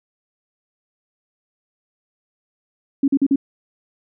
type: tone bursts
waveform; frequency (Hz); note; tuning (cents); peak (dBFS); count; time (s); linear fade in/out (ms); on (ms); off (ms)
sine; 275.9; C#4; -8; -12; 4; 3.03-3.359; 5; 50; 43
effects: none